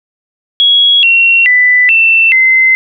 sine tone with pitch steps, 3328 / 2732 / 1990 / 2678 / 2062 Hz, G#7 / F7 / B6 / E7 / C7, +3 / -39 / +13 / +27 / -26 cents, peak -4 dBFS, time 0.6-2.75 s, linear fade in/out 0 ms, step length 430 ms, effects none

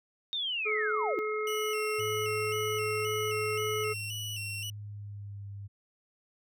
sine linear sweep, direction down, 3722 to 311.1 Hz, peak -30 dBFS, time 0.33-1.19 s, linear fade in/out 0 ms
harmonic tone, 428.3 Hz, A4, 47 cents flat, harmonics 1 / 3 / 5, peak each -31 / -36 / -38 dBFS, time 0.65-3.94 s, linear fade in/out 20 ms
sawtooth tone with vibrato, 2832 Hz, F7, 23 cents sharp, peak -33 dBFS, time 1.47-4.7 s, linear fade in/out 2 ms, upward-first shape square, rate 1.9 Hz, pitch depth 67 cents each way
sine tone with pitch glide, 107.4 to 100.21 Hz, A2 to G2, -41 to +39 cents, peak -39 dBFS, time 1.98-5.68 s, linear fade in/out 20 ms, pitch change -120 cents, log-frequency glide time 4.08-5.48 s
effects none

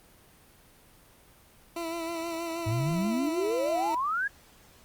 20% pulse tone with vibrato, 333.2 Hz, E4, 19 cents sharp, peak -27 dBFS, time 1.76-3.95 s, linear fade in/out 5 ms, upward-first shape sine, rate 6.3 Hz, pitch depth 37 cents each way
sine exponential sweep, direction up, 103.5 to 1700 Hz, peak -26 dBFS, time 2.66-4.28 s, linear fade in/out 10 ms
effects pink hiss -57 dBFS RMS until 4.84 s + Opus 32 kbps

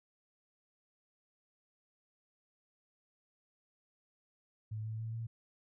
sine tone with pitch steps, 108.4 / 110.29 / 112.22 / 114.18 Hz, A2 / A2 / A2 / A#2, -25 / +5 / +35 / -35 cents, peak -37 dBFS, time 4.71-5.27 s, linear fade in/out 10 ms, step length 140 ms, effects none

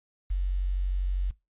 sine tone with quantisation, 46.24 Hz, F#1, in tune, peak -24 dBFS, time 0.3-1.31 s, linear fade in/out 10 ms, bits 9, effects noise-tail reverb RT60 0.2 s tail -20 dB re dry + resampled to 8000 Hz

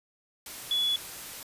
sine tone in noise, 3410 Hz, G#7, 45 cents sharp, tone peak -24 dBFS, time 0.71-0.96 s, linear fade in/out 2 ms, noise white, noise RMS -41 dBFS, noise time 0.46-1.43 s, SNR +14 dB, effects resampled to 32000 Hz

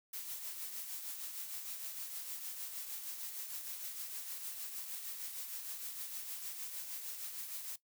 blue noise with tremolo, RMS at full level -42 dBFS, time 0.13-7.76 s, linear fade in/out 5 ms, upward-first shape triangle, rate 6.5 Hz, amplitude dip 50%, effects noise-tail reverb RT60 0.1 s tail -17 dB re dry

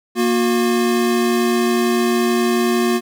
square tone pair together, 234.7 / 361.5 Hz, A#3 / F#4, +12 / -40 cents, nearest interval perfect fifth, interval 748 cents, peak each -18 dBFS, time 0.15-3.01 s, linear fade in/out 50 ms, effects none

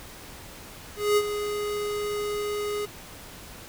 square tone with ADSR envelope, 415.3 Hz, G#4, in tune, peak -18 dBFS, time 0.96-2.86 s, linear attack 210 ms, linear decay 49 ms, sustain -10 dB, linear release 14 ms, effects pink hiss -44 dBFS RMS until 3.68 s

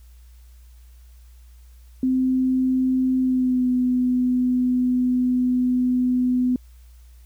sine tone with pitch glide, 258.5 to 250.7 Hz, C4 to B3, -21 to +26 cents, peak -17 dBFS, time 2.03-6.56 s, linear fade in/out 2 ms, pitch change -53 cents, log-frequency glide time 3.19-3.69 s, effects added 60 Hz sine -44 dBFS peak until 7.25 s + white hiss -61 dBFS RMS until 7.25 s

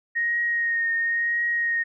sine tone with vibrato, 1864.7 Hz, A#6, in tune, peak -21 dBFS, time 0.15-1.84 s, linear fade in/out 20 ms, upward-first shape triangle, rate 0.96 Hz, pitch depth 25 cents each way, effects none

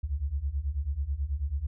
sine beating tone pair, 65.41 / 74.61 Hz, C2 / D2, 0 / +28 cents, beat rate 9.2 Hz, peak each -32 / -30 dBFS, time 0.03-1.67 s, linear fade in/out 10 ms, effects none

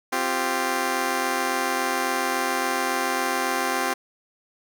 10% pulse chord, C suspended fourth, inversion none, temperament just, 261.6 / 348.8 / 392.4 Hz, C4 / F4 / G4, 0 / -2 / +2 cents, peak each -20 / -20 / -20 dBFS, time 0.12-3.94 s, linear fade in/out 10 ms, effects none

